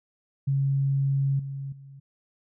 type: tone with level steps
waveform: sine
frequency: 137.5 Hz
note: C#3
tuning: 14 cents flat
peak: -21 / -31 / -43 dBFS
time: 0.47-2 s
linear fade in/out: 10 ms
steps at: 1.39 / 1.72 s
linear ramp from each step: 5 ms
effects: none